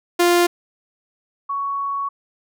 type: tone pair in turn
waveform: sawtooth / sine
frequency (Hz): 349.2 / 1115.7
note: F4 / C#6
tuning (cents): 0 / +11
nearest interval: octave + minor sixth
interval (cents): 2011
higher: second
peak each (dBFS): -9 / -21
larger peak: first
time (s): 0.19-0.47 / 1.49-2.09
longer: second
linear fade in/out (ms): 10
effects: none